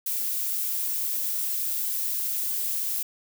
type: noise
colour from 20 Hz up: violet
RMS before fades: -28 dBFS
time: 0.06-3.03 s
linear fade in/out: 5 ms
effects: none